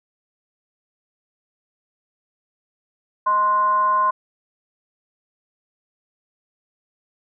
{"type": "tone with frequency modulation", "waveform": "sine", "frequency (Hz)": 1046, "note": "C6", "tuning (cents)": -1, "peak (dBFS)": -15, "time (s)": [3.26, 4.11], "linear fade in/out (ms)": 10, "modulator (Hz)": 422, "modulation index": 0.34, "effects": []}